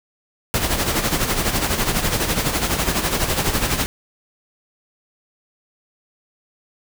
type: noise with tremolo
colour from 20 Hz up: pink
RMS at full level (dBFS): -18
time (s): 0.54-3.86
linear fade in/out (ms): 0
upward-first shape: sine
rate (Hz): 12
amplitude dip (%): 60
effects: none